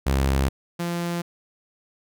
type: tone pair in turn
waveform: sawtooth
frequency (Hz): 67.5 / 172.21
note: C#2 / F3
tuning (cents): -45 / -24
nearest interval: octave + major third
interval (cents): 1621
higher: second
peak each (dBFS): -15 / -21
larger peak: first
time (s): 0.06-0.49 / 0.79-1.22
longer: neither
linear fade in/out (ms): 10
effects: none